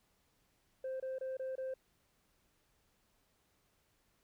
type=tone bursts; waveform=sine; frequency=523.3 Hz; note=C5; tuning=in tune; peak=-35 dBFS; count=5; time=0.84-1.74 s; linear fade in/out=5 ms; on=160 ms; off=25 ms; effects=tanh soft clip ceiling -36 dBFS + pink hiss -75 dBFS RMS until 4.23 s